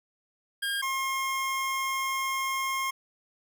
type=tone pair in turn; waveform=25% pulse; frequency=1615 / 1070.7 Hz; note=G#6 / C6; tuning=-49 / +40 cents; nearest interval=perfect fifth; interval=711 cents; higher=first; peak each=-24 / -24 dBFS; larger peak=neither; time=0.62-0.82 / 0.82-2.91 s; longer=second; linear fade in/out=10 ms; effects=none